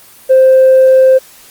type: tone with tanh clipping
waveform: triangle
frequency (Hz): 523.3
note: C5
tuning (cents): 0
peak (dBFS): -3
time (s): 0.29-1.19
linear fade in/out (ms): 20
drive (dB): 5
effects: white hiss -39 dBFS RMS until 1.5 s + Opus 24 kbps